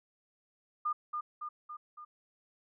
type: tone with echo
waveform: sine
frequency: 1212 Hz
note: D#6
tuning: 46 cents flat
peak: -29 dBFS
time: 0.85-0.93 s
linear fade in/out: 10 ms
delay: 280 ms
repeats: 4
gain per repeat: -4 dB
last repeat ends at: 2.05 s
effects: none